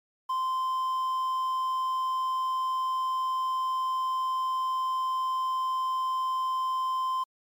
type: tone with quantisation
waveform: triangle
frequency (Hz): 1038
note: C6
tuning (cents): -14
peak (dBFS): -24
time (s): 0.29-7.24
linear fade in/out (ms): 10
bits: 9
effects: MP3 96 kbps